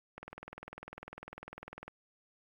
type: click train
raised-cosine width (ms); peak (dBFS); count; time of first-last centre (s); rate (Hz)
0.5; -29; 35; 0.18-1.88; 20
effects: AAC 64 kbps